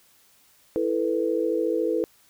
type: chord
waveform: sine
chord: E suspended fourth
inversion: none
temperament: equal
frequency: 329.6 / 440 / 493.9 Hz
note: E4 / A4 / B4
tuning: 0 / 0 / 0 cents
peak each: -26 dBFS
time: 0.76-2.04 s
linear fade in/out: 0 ms
effects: white hiss -59 dBFS RMS until 2.29 s